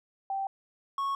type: tone pair in turn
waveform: sine / triangle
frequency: 780 / 1102.8 Hz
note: G5 / C#6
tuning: -9 / -9 cents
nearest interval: tritone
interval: 600 cents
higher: second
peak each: -29 / -26 dBFS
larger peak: second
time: 0.3-0.47 / 0.98-1.15 s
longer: neither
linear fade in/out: 2 ms
effects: none